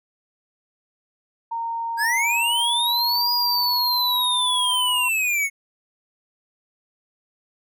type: tone with pitch glide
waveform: sine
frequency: 922 to 999.7 Hz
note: A#5 to B5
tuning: -19 to +21 cents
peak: -24 dBFS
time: 1.51-5.09 s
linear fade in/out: 10 ms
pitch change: +140 cents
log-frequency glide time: 1.9-4.51 s
type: linear two-way sweep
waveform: square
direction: up then down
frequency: 1589 to 4909 to 2177 Hz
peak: -20 dBFS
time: 1.97-5.5 s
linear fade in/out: 50 ms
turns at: 3.32 s
effects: none